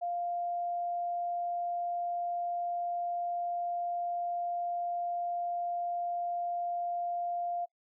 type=tone; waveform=sine; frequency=698.5 Hz; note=F5; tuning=in tune; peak=-31 dBFS; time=0.01-7.66 s; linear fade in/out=20 ms; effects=noise-tail reverb RT60 0.1 s tail -24 dB re dry